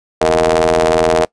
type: ring-modulated tone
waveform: sawtooth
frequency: 82.41 Hz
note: E2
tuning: in tune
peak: -3 dBFS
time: 0.21-1.25 s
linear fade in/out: 5 ms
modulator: 544 Hz
effects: noise-tail reverb RT60 0.1 s tail -23 dB re dry + resampled to 22050 Hz